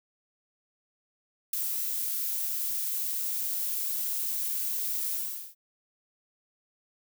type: noise with ADSR envelope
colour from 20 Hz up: violet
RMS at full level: -25 dBFS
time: 1.53-5.55 s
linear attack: 5 ms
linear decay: 7 ms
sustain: -6 dB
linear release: 410 ms
effects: none